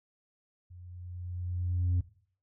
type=tone with level ramp; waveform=sine; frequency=89.1 Hz; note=F2; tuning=35 cents sharp; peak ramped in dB=-47 to -21 dBFS; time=0.7-2.01 s; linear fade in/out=10 ms; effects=noise-tail reverb RT60 0.5 s tail -18 dB re dry + tanh soft clip ceiling -23 dBFS